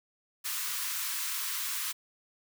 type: high-pass noise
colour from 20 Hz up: white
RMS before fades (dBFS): -34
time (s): 0.44-1.93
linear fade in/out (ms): 20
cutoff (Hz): 950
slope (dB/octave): 96
effects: none